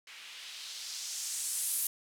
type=noise with low-pass filter sweep; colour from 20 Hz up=violet; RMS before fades=-38 dBFS; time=0.07-1.87 s; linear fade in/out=2 ms; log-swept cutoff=2300 to 12000 Hz; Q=1.6; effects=none